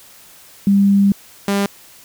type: tone pair in turn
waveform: sine / sawtooth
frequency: 199 / 199.79 Hz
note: G3 / G3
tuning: +26 / +33 cents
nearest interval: unison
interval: 7 cents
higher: second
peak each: -9 / -11 dBFS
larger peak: first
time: 0.67-1.12 / 1.48-1.66 s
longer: first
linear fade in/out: 2 ms
effects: white hiss -44 dBFS RMS until 2.04 s